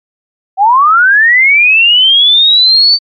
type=linear sweep; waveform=sine; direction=up; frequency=740 to 4586 Hz; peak=-3 dBFS; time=0.57-2.99 s; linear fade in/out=50 ms; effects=MP3 48 kbps